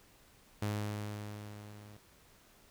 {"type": "tone with level ramp", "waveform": "sawtooth", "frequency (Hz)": 104.5, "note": "G#2", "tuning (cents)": 11, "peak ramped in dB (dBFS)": [-28, -48], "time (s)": [0.62, 1.97], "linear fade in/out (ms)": 5, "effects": ["pink hiss -63 dBFS RMS until 2.7 s"]}